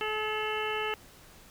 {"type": "harmonic tone with a mistuned harmonic", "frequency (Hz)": 430, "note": "A4", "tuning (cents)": -40, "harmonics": [1, 2, 3, 4, 5, 6, 7], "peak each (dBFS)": [-34, -37, -37, -39, -39, -38, -39], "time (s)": [0.01, 0.94], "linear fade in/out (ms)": 0, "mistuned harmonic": 6, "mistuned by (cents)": 66, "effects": ["pink hiss -54 dBFS RMS until 1.5 s"]}